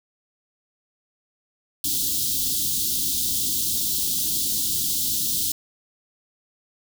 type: band-stop noise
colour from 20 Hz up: white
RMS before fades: -24 dBFS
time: 1.84-5.52 s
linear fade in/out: 2 ms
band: 340 to 3300 Hz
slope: 48 dB/octave
effects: none